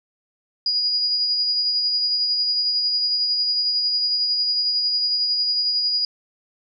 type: tone with tremolo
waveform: sine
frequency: 4892 Hz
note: D#8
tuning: 30 cents flat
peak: -17 dBFS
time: 0.66-6.05 s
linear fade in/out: 2 ms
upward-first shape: sine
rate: 11 Hz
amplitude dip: 30%
effects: none